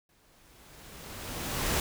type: noise with exponential growth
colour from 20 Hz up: pink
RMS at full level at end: -27 dBFS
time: 0.09-1.8 s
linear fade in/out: 2 ms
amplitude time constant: 370 ms
effects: none